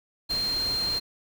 sine tone in noise, 4186 Hz, C8, in tune, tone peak -25 dBFS, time 0.29-1 s, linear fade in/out 20 ms, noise pink, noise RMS -37 dBFS, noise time 0.29-1 s, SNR +9 dB, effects none

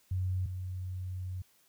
sine tone pair in turn, 92.5 / 92.06 Hz, F#2 / F#2, 0 / -8 cents, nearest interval unison, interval 8 cents, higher first, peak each -29 / -35 dBFS, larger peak first, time 0.11-0.46 / 0.46-1.42 s, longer second, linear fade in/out 5 ms, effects white hiss -67 dBFS RMS until 1.68 s

